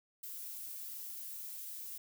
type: noise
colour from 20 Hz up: violet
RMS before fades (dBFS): -45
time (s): 0.23-1.98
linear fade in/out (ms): 5
effects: none